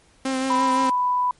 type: tone with vibrato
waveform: sawtooth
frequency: 263.3 Hz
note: C4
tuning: 11 cents sharp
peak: -18 dBFS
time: 0.25-0.9 s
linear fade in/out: 5 ms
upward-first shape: sine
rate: 5.8 Hz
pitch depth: 20 cents each way
type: tone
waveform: sine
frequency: 992 Hz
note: B5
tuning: 7 cents sharp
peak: -18 dBFS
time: 0.5-1.31 s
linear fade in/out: 2 ms
effects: pink hiss -57 dBFS RMS until 1.39 s + MP3 48 kbps